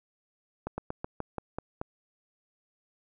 slowing click train, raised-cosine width 1 ms, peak -19 dBFS, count 8, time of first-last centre 0.67-1.815 s, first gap 110 ms, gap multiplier 1.13, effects none

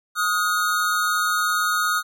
square tone pair together, 1254.3 / 1437 Hz, D#6 / F6, +14 / +49 cents, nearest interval major second, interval 235 cents, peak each -23 dBFS, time 0.15-2.03 s, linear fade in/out 50 ms, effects none

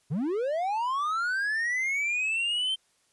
triangle linear sweep, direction up, 124.1 to 3136 Hz, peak -24 dBFS, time 0.1-2.76 s, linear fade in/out 20 ms, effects white hiss -68 dBFS RMS until 3.12 s + resampled to 24000 Hz

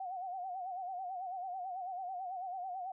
sine tone with vibrato, 740 Hz, F#5, in tune, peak -38 dBFS, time 0-2.92 s, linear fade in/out 5 ms, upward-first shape sine, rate 9.1 Hz, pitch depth 85 cents each way, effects none

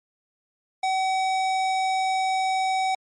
sine tone with hard clipping, 759 Hz, F#5, 44 cents sharp, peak -23 dBFS, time 0.83-2.95 s, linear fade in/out 5 ms, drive 16 dB, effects MP3 48 kbps

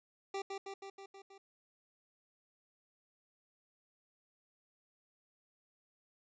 25% pulse tone with echo, 392 Hz, G4, in tune, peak -33 dBFS, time 0.34-0.42 s, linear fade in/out 5 ms, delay 160 ms, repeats 6, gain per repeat -3 dB, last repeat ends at 1.38 s, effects resampled to 16000 Hz

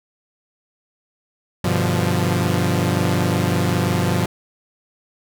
sawtooth chord, G dominant seventh, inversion none, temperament equal, 98 / 123.47 / 146.83 / 174.61 Hz, G2 / B2 / D3 / F3, 0 / 0 / 0 / 0 cents, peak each -18 / -19 / -22 / -17 dBFS, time 1.64-4.26 s, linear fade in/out 5 ms, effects none

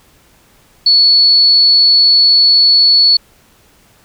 sine tone, 4416 Hz, C#8, 7 cents flat, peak -5 dBFS, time 0.86-3.17 s, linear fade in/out 5 ms, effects pink hiss -49 dBFS RMS until 4.04 s

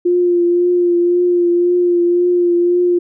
sine tone with vibrato, 351 Hz, F4, 9 cents sharp, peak -10 dBFS, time 0.05-2.99 s, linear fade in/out 10 ms, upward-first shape triangle, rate 1.9 Hz, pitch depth 26 cents each way, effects none

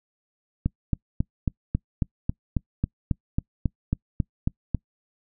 click train, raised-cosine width 5 ms, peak -10 dBFS, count 16, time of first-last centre 0.66-4.747 s, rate 3.67 Hz, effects noise-tail reverb RT60 0.1 s tail -26 dB re dry

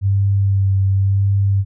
sine tone with vibrato, 98 Hz, G2, in tune, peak -12 dBFS, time 0.01-1.65 s, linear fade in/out 50 ms, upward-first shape sine, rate 0.93 Hz, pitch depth 21 cents each way, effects none

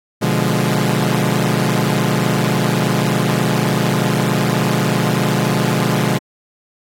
sawtooth chord, B diminished seventh, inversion none, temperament equal, 123.47 / 146.83 / 174.61 / 207.7 Hz, B2 / D3 / F3 / Ab3, 0 / 0 / 0 / 0 cents, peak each -16 dBFS, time 0.21-6.19 s, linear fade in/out 20 ms, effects AAC 48 kbps

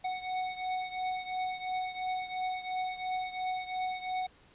square beating tone pair, 740 / 742.9 Hz, F#5 / F#5, 0 / +7 cents, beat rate 2.9 Hz, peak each -35 / -39 dBFS, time 0.04-4.27 s, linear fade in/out 10 ms, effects pink hiss -61 dBFS RMS until 4.54 s + resampled to 8000 Hz

